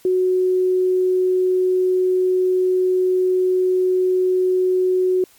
sine tone, 368.9 Hz, F#4, 5 cents flat, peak -14 dBFS, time 0.05-5.24 s, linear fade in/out 2 ms, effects white hiss -52 dBFS RMS until 5.38 s + MP3 96 kbps

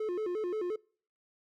triangle tone with vibrato, 392 Hz, G4, in tune, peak -29 dBFS, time 0-0.76 s, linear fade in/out 5 ms, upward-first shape square, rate 5.7 Hz, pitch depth 170 cents each way, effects noise-tail reverb RT60 0.5 s tail -26 dB re dry

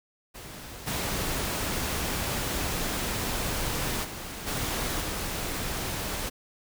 pink noise with level steps, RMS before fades -42 / -30 / -38 / -30 / -32 dBFS, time 0.34-6.3 s, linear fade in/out 20 ms, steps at 0.86 / 4.03 / 4.46 / 5 s, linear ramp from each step 20 ms, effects none

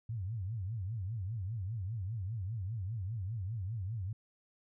sine tone with vibrato, 103.3 Hz, G#2, 9 cents flat, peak -35 dBFS, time 0.09-4.13 s, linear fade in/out 5 ms, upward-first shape triangle, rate 5 Hz, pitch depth 300 cents each way, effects none

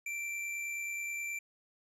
square tone with amplitude modulation, 2349 Hz, D7, in tune, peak -35 dBFS, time 0.06-1.39 s, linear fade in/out 5 ms, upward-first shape sine, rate 69.4 Hz, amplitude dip 30%, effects low-pass 11000 Hz 12 dB/octave

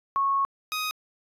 sine / 15% pulse tone pair in turn, 1100 / 1252.3 Hz, C#6 / D#6, -14 / +11 cents, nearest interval major second, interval 225 cents, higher second, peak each -21 dBFS, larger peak neither, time 0.16-0.45 / 0.72-0.91 s, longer first, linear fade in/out 0 ms, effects resampled to 32000 Hz

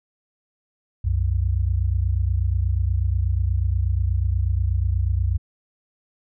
sine tone pair together, 64.23 / 92.5 Hz, C2 / F#2, -31 / 0 cents, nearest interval tritone, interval 631 cents, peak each -21 dBFS, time 1.04-5.38 s, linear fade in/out 10 ms, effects none

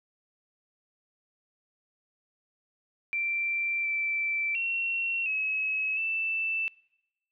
sine tone with pitch steps, 2352 / 2332 / 2725 / 2568 / 2654 Hz, D7 / D7 / F7 / E7 / E7, +2 / -13 / -43 / -46 / +11 cents, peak -27 dBFS, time 3.13-6.68 s, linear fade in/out 0 ms, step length 710 ms, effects noise-tail reverb RT60 1.0 s tail -24 dB re dry

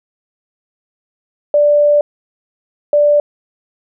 sine tone bursts at uneven times, 587.3 Hz, D5, in tune, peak -7 dBFS, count 2, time 1.54-2.01 / 2.93-3.2 s, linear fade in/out 2 ms, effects none

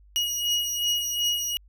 30% pulse beating tone pair, 2893 / 2895.7 Hz, F#7 / F#7, -40 / -38 cents, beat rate 2.7 Hz, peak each -23 / -25 dBFS, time 0.16-1.57 s, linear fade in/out 0 ms, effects added 50 Hz sine -51 dBFS peak until 1.68 s

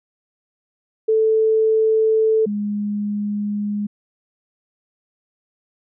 sine tone pair in turn, 440 / 206.6 Hz, A4 / G#3, 0 / -9 cents, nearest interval octave + minor second, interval 1309 cents, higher first, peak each -13 / -20 dBFS, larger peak first, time 1.08-2.46 / 2.46-3.87 s, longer second, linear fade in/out 10 ms, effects none

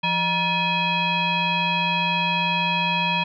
sine tone with frequency modulation, 1733 Hz, A6, 27 cents flat, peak -19 dBFS, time 0.03-3.24 s, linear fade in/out 10 ms, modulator 781 Hz, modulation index 2.1, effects none

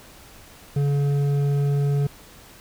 sine tone with hard clipping, 142.2 Hz, C#3, 45 cents sharp, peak -20 dBFS, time 0.76-2.07 s, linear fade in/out 5 ms, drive 7 dB, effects pink hiss -47 dBFS RMS until 2.6 s

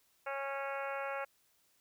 harmonic tone, 275.3 Hz, C#4, 12 cents flat, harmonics 2 / 3 / 4 / 5 / 6 / 7 / 8 / 9 / 10, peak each -40 / -43 / -46 / -43 / -47 / -52 / -48 / -51 / -54 dBFS, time 0.26-1.25 s, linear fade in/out 10 ms, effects white hiss -72 dBFS RMS until 1.8 s

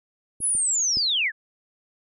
sine linear sweep, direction down, 10720 to 1594 Hz, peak -20 dBFS, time 0.4-1.32 s, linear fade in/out 50 ms
clicks, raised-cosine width 3 ms, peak -30 / -29 / -23 dBFS, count 3, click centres 0.404 / 0.551 / 0.971 s
effects none

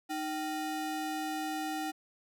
square ring-modulated tone, 541 Hz, C#5, 42 cents flat, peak -31 dBFS, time 0.09-1.92 s, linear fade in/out 20 ms, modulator 231 Hz, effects none

